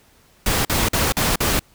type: noise bursts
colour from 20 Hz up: pink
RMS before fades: -19 dBFS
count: 5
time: 0.46-1.594 s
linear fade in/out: 2 ms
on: 190 ms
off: 46 ms
effects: pink hiss -55 dBFS RMS until 1.74 s